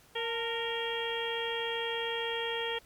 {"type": "harmonic tone with a mistuned harmonic", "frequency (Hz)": 464.3, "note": "A#4", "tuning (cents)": -7, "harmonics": [1, 2, 3, 4, 5, 6, 7], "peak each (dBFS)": [-35, -39, -45, -39, -43, -41, -37], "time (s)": [0.15, 2.79], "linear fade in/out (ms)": 10, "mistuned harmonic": 2, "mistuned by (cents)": -51, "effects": ["pink hiss -60 dBFS RMS until 2.85 s", "MP3 96 kbps"]}